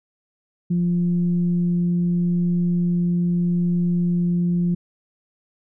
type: tone with frequency modulation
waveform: sine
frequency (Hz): 174.4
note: F3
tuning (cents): -2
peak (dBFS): -17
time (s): 0.7-4.75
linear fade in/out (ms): 10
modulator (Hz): 174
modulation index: 0.26
effects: none